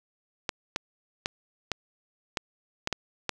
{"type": "clicks", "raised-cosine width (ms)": 0.2, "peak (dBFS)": -10, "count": 8, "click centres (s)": [0.492, 0.761, 1.259, 1.717, 2.372, 2.874, 2.927, 3.293], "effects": []}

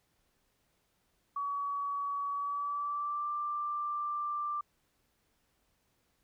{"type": "tone with pitch glide", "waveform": "sine", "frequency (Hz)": [1133, 1181.1], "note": ["C#6", "D6"], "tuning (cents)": [37, 9], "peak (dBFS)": -32, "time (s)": [1.36, 4.61], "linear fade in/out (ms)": 5, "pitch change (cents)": 72, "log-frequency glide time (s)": [2.31, 3.3], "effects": ["pink hiss -75 dBFS RMS until 6.23 s"]}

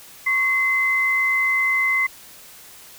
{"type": "tone pair together", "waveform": "sine", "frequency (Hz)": [1100, 2056], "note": ["C#6", "C7"], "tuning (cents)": [-14, -31], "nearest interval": "major seventh", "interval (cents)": 1083, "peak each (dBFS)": [-27, -17], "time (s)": [0.26, 2.07], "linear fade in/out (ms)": 10, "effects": ["white hiss -44 dBFS RMS until 2.98 s"]}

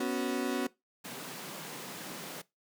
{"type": "chord", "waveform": "35% pulse", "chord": "B suspended second", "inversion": "none", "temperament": "equal", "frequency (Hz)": [246.9, 277.2, 370], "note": ["B3", "C#4", "F#4"], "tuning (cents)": [0, 0, 0], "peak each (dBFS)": -33, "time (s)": [0, 0.67], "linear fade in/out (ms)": 5}
{"type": "high-pass noise", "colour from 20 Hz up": "pink", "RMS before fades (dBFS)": -43, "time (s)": [1.04, 2.42], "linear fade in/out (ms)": 10, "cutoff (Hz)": 140, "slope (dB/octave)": 48}
{"effects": ["noise-tail reverb RT60 0.2 s tail -20 dB re dry"]}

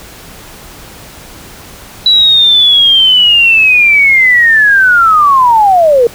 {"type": "linear sweep", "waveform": "sine", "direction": "down", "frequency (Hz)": [3951, 453], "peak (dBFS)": -3, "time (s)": [2.06, 6.07], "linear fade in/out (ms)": 2, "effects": ["pink hiss -32 dBFS RMS until 6.14 s"]}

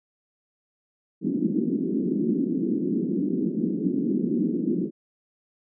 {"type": "band-pass noise", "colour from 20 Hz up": "white", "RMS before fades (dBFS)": -25, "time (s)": [1.21, 4.91], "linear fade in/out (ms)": 50, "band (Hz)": [180, 350], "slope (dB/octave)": 48, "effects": []}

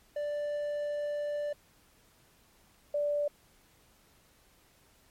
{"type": "tone pair in turn", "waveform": ["triangle", "sine"], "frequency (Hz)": [587.3, 584.7], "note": ["D5", "D5"], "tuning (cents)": [0, -8], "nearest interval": "unison", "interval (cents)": 8, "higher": "first", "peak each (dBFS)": [-29, -27], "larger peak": "second", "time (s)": [[0.16, 1.53], [2.94, 3.28]], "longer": "first", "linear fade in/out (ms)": 5, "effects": ["pink hiss -64 dBFS RMS until 5.1 s", "MP3 64 kbps"]}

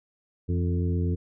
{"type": "harmonic tone with a mistuned harmonic", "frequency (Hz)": 88.4, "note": "F2", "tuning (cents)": 22, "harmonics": [1, 2, 3, 4, 5], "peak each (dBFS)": [-24, -30, -34, -36, -38], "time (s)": [0.48, 1.16], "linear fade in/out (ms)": 20, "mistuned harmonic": 2, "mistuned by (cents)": -57, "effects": []}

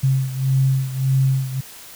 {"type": "beating tone pair", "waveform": "sine", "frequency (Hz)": [132.8, 134.5], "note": ["C3", "C3"], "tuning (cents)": [26, 48], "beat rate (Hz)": 1.7, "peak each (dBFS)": [-17, -21], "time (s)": [0.03, 1.61], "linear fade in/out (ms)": 10, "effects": ["white hiss -40 dBFS RMS until 1.95 s"]}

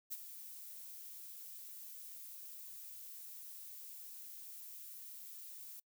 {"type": "noise with ADSR envelope", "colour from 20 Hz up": "violet", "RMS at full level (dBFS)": -40, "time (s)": [0.1, 5.8], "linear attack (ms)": 28, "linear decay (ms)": 32, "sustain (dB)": -11, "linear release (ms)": 5, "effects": ["noise-tail reverb RT60 0.1 s tail -26 dB re dry"]}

